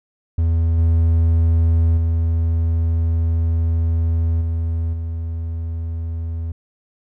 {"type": "tone with level steps", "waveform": "triangle", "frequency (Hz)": 82.41, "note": "E2", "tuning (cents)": 0, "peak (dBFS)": [-12, -10, -13, -16, -20], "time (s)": [0.38, 6.52], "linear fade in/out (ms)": 5, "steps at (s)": [0.78, 1.97, 4.41, 4.93], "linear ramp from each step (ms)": 5, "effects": []}